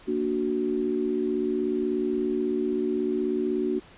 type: chord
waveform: sine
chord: Bb augmented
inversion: none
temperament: equal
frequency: 233.1 / 293.7 / 370 Hz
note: Bb3 / D4 / F#4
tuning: 0 / 0 / 0 cents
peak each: -30 / -29 / -26 dBFS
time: 0.07-3.8 s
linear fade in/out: 20 ms
effects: pink hiss -51 dBFS RMS until 3.97 s + resampled to 8000 Hz